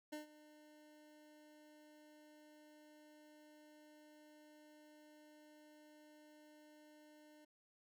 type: tone with ADSR envelope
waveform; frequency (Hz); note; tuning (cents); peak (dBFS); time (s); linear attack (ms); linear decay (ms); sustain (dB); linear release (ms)
25% pulse; 302.3; D#4; -50; -40; 0.12-7.45; 11; 130; -18; 7
effects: none